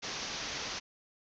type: low-pass noise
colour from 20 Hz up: white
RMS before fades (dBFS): -39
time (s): 0.02-0.8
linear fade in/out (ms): 20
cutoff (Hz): 6400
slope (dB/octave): 96
effects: none